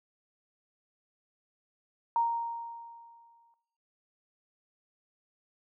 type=tone with exponential decay; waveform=sine; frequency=931 Hz; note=A#5; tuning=2 cents flat; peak=-23 dBFS; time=2.16-3.54 s; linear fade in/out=1 ms; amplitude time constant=300 ms; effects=noise-tail reverb RT60 0.9 s tail -17 dB re dry